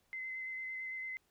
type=tone with vibrato; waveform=sine; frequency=2056 Hz; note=C7; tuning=31 cents flat; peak=-39 dBFS; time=0.13-1.17 s; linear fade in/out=0 ms; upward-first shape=square; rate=8.9 Hz; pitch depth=11 cents each way; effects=pink hiss -75 dBFS RMS until 1.3 s